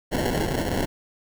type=noise with sample-and-hold; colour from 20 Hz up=violet; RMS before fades=-25 dBFS; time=0.11-0.86 s; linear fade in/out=20 ms; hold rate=1225 Hz; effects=none